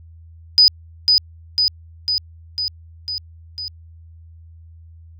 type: tone with echo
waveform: sine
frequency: 4978 Hz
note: D#8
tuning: in tune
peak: -7 dBFS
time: 0.58-0.68 s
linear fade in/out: 0 ms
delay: 500 ms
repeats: 6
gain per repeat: -3 dB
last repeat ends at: 3.68 s
effects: added 82 Hz sine -40 dBFS peak until 5.19 s